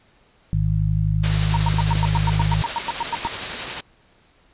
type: harmonic tone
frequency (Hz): 51.91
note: G#1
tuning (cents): 0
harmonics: 1 / 2 / 3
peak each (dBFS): -23 / -21 / -21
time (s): 0.53-2.62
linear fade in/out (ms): 0
type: noise with tremolo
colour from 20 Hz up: white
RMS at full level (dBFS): -24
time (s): 1.23-3.81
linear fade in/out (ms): 10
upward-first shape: sine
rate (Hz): 11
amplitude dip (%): 30
type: tone bursts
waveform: sine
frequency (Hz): 932.3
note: A#5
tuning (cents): 0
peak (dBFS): -20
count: 15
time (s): 1.54-3.272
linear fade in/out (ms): 0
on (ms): 24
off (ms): 98
type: clicks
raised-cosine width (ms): 3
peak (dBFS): -18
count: 4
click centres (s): 1.741 / 1.954 / 2.4 / 3.251
effects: pink hiss -57 dBFS RMS until 4.53 s + resampled to 8000 Hz